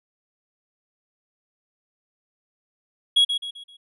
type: tone with echo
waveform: triangle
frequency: 3322 Hz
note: G#7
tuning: in tune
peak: -12 dBFS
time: 3.16-3.25 s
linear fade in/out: 10 ms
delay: 130 ms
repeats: 4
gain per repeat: -8 dB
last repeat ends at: 3.77 s
effects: resampled to 24000 Hz